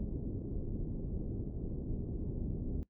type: low-pass noise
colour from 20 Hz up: pink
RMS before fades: -38 dBFS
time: 0-2.83 s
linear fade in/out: 0 ms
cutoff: 370 Hz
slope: 24 dB/octave
effects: noise-tail reverb RT60 0.1 s tail -18 dB re dry